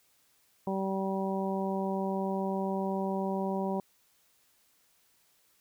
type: harmonic tone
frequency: 192.8 Hz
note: G3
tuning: 28 cents flat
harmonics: 1 / 2 / 3 / 4 / 5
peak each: -32 / -35 / -37 / -38 / -39 dBFS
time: 0.67-3.8 s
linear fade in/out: 2 ms
effects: white hiss -68 dBFS RMS until 5.6 s